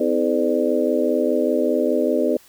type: harmonic tone with a mistuned harmonic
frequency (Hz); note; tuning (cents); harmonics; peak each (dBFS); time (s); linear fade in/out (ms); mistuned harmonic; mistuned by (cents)
85; F2; -46; 3 / 4 / 5 / 6 / 7; -23 / -23 / -23 / -23 / -23; 0-2.37; 5; 4; -96
effects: white hiss -51 dBFS RMS until 2.48 s